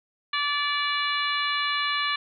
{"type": "harmonic tone", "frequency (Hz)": 580, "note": "D5", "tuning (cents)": -22, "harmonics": [2, 3, 4, 5, 6, 7], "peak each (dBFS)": [-28, -30, -31, -32, -33, -33], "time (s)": [0.33, 2.16], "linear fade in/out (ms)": 5, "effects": []}